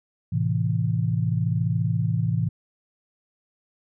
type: chord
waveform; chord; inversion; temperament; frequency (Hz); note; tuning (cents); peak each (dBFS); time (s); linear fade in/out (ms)
sine; A minor; none; equal; 110 / 130.81 / 164.81; A2 / C3 / E3; 0 / 0 / 0; -24 / -26 / -25; 0.32-2.49; 10
effects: none